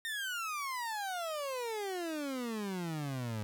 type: exponential sweep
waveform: 30% pulse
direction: down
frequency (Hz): 1842 to 103.83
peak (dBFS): -33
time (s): 0.05-3.43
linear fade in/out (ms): 0
effects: none